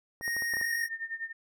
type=tone; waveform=square; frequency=1864.7 Hz; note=A#6; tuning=in tune; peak=-30 dBFS; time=0.21-0.89 s; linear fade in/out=50 ms
type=clicks; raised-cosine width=1 ms; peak=-29 dBFS; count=7; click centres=0.211 / 0.279 / 0.366 / 0.422 / 0.537 / 0.569 / 0.613 s
type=tone with tremolo; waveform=sine; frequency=1817 Hz; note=A#6; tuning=45 cents flat; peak=-31 dBFS; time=0.51-1.33 s; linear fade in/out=20 ms; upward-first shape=sine; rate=10 Hz; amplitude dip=85%
effects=none